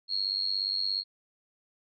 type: tone with amplitude modulation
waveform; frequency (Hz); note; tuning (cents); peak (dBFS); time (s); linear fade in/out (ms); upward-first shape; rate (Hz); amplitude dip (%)
sine; 4279; C8; +38; -23; 0.08-1.04; 50; sine; 97.1; 100
effects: none